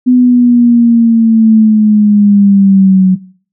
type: linear sweep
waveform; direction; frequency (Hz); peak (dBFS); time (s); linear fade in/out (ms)
sine; down; 251.7 to 185; -3; 0.06-3.16; 20
effects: noise-tail reverb RT60 0.5 s tail -21 dB re dry

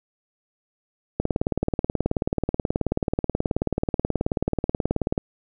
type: click train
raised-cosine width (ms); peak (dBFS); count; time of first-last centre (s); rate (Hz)
2; -8; 75; 1.2-5.178; 18.6
effects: none

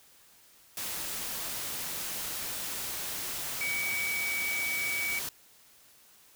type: tone in noise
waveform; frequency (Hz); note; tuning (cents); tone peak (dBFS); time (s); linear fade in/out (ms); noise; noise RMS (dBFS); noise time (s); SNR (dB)
sine; 2271; C#7; +41; -30; 3.61-5.19; 2; white; -36; 0.77-5.29; +3
effects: white hiss -59 dBFS RMS until 6.35 s

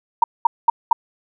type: tone bursts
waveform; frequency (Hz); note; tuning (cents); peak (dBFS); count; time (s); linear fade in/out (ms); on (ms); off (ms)
sine; 932.3; A#5; 0; -8; 4; 0.22-0.93; 5; 20; 210
effects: none

